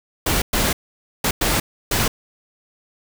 pink noise bursts at uneven times, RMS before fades -19 dBFS, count 5, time 0.26-0.42 / 0.53-0.73 / 1.24-1.31 / 1.41-1.6 / 1.91-2.08 s, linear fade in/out 5 ms, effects none

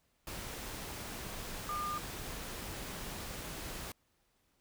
sine tone in noise, 1207 Hz, D6, 47 cents sharp, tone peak -35 dBFS, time 1.69-1.98 s, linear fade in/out 2 ms, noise pink, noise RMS -43 dBFS, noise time 0.27-3.92 s, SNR +5 dB, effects pink hiss -75 dBFS RMS until 4.6 s

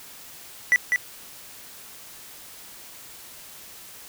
triangle tone with echo, 1967 Hz, B6, 7 cents flat, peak -12 dBFS, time 0.72-0.76 s, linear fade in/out 0 ms, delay 200 ms, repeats 1, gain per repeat -4 dB, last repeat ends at 0.96 s, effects white hiss -44 dBFS RMS until 4.08 s

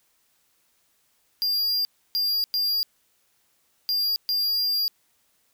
square tone bursts at uneven times, 4799 Hz, D8, 37 cents sharp, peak -22 dBFS, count 5, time 1.42-1.85 / 2.15-2.44 / 2.54-2.83 / 3.89-4.16 / 4.29-4.88 s, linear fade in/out 0 ms, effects white hiss -67 dBFS RMS until 5.53 s

